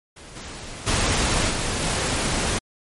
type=noise with level steps; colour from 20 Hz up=pink; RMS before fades=-42 / -36 / -21 / -25 / -23 dBFS; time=0.16-2.59 s; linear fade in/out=10 ms; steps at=0.35 / 0.86 / 1.49 / 1.82 s; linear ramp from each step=20 ms; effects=MP3 48 kbps